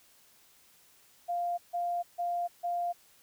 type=tone bursts; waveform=sine; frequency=698.5 Hz; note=F5; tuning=in tune; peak=-29 dBFS; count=4; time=1.28-2.93 s; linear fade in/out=20 ms; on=300 ms; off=150 ms; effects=white hiss -62 dBFS RMS until 3.22 s